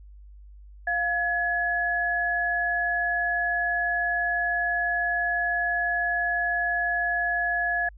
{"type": "tone pair together", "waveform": "sine", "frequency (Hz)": [700, 1694], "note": ["F5", "G#6"], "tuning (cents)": [4, 34], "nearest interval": "octave + minor third", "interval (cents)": 1530, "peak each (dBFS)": [-28, -24], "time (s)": [0.87, 7.89], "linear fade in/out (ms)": 5, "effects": ["added 50 Hz sine -44 dBFS peak until 7.97 s"]}